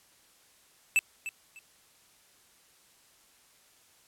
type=tone with echo; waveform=square; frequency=2637 Hz; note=E7; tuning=in tune; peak=-21 dBFS; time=0.96-0.99 s; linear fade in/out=0 ms; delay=300 ms; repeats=2; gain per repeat=-13 dB; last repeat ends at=1.59 s; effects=white hiss -62 dBFS RMS until 4.07 s + low-pass 12000 Hz 12 dB/octave